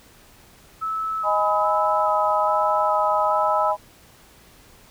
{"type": "tone with vibrato", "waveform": "sine", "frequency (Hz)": 1290, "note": "E6", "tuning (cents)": -38, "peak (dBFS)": -23, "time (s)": [0.81, 3.72], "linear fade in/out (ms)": 20, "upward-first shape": "square", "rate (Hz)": 1.2, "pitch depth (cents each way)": 19}
{"type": "chord", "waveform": "sine", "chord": "G# minor", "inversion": "second", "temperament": "just", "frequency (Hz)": [623, 830.6, 996.7], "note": ["D#5", "G#5", "B5"], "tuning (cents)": [2, 0, 16], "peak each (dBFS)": -23, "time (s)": [1.23, 3.77], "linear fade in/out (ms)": 50}
{"effects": ["pink hiss -51 dBFS RMS until 4.9 s"]}